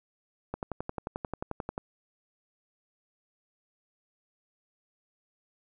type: click train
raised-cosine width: 1 ms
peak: -19 dBFS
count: 15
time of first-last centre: 0.54-1.779 s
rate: 11.3 Hz
effects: none